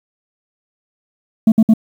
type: tone bursts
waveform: sine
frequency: 221.2 Hz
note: A3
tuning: 9 cents sharp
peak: -3 dBFS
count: 3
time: 1.47-1.738 s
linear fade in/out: 5 ms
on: 50 ms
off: 59 ms
effects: tanh soft clip ceiling -5 dBFS + 7-bit